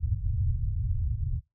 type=low-pass noise; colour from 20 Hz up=white; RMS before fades=-28 dBFS; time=0-1.41 s; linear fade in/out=50 ms; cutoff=120 Hz; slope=48 dB/octave; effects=noise-tail reverb RT60 0.2 s tail -22 dB re dry